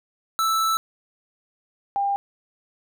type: tone pair in turn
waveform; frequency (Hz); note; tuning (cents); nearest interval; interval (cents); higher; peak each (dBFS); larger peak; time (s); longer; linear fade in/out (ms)
square / sine; 1318.5 / 799.4; E6 / G5; 0 / +34; major sixth; 866; first; -20; neither; 0.39-0.77 / 1.96-2.16; first; 0
effects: none